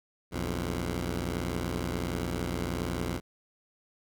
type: tone pair together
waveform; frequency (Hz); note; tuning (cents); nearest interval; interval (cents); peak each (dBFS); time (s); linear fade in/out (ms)
10% pulse; 61.4 / 86.91; B1 / F2; -9 / -8; tritone; 601; -25; 0.31-3.21; 50
effects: none